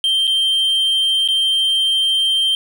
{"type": "tone with dropouts", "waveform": "triangle", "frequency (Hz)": 3147, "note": "G7", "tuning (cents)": 6, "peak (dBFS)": -12, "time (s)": [0.04, 2.55], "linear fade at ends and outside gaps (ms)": 1, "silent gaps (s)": [[0.271, 0.276], [1.277, 1.286]], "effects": []}